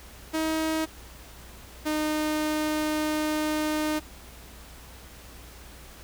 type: tone pair in turn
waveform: sawtooth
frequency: 317.5 / 306.5 Hz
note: D#4 / D#4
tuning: +35 / -26 cents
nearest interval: minor second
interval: 61 cents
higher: first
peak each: -21 dBFS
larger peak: neither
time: 0.33-0.86 / 1.85-4 s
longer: second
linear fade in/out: 20 ms
effects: added 60 Hz sine -48 dBFS peak until 6.03 s + pink hiss -48 dBFS RMS until 6.03 s